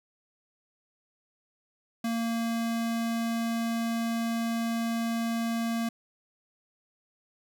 square tone, 230 Hz, A#3, 23 cents flat, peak -28 dBFS, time 2.04-5.89 s, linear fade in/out 5 ms, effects none

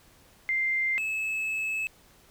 sine / triangle tone pair in turn, 2093 / 2598 Hz, C7 / E7, 0 / -26 cents, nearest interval major third, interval 374 cents, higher second, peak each -24 / -26 dBFS, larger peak first, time 0.49-0.98 / 0.98-1.87 s, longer second, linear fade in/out 0 ms, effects pink hiss -58 dBFS RMS until 2.3 s

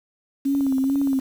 sine tone with vibrato, 271.6 Hz, C#4, 35 cents flat, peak -18 dBFS, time 0.45-1.2 s, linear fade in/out 10 ms, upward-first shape sine, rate 2.3 Hz, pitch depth 50 cents each way
click train, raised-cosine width 1 ms, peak -24 dBFS, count 12, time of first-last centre 0.55-1.19 s, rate 17.2 Hz
effects 7-bit

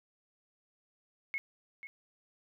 sine tone with echo, 2180 Hz, C#7, 29 cents flat, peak -32 dBFS, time 1.34-1.38 s, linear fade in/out 0 ms, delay 490 ms, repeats 1, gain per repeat -11 dB, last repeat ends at 1.87 s, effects none

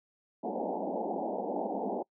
white band-pass noise, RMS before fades -34 dBFS, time 0.43-2.03 s, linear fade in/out 10 ms, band 190 to 870 Hz, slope 96 dB/octave, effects noise-tail reverb RT60 0.1 s tail -25 dB re dry

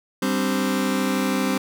sawtooth chord, G suspended fourth, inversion none, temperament just, 196 / 261.3 / 294 Hz, G3 / C4 / D4, 0 / -2 / +2 cents, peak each -20 / -19 / -24 dBFS, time 0.22-1.58 s, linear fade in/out 5 ms, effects none

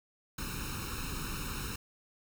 pink noise with comb filter, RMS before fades -38 dBFS, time 0.38-1.76 s, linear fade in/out 5 ms, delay 0.75 ms, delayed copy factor +0.95, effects none

